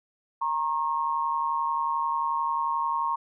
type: tone pair together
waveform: sine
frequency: 932.3 / 1083.6 Hz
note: A#5 / C#6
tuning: 0 / -40 cents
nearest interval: minor third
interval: 260 cents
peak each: -27 dBFS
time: 0.41-3.16 s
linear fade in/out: 10 ms
effects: none